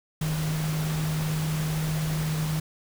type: tone in noise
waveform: sine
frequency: 155.56 Hz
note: D#3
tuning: in tune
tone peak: -25 dBFS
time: 0.21-2.6 s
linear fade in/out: 5 ms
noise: pink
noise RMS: -35 dBFS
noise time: 0.21-2.6 s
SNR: +7 dB
effects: none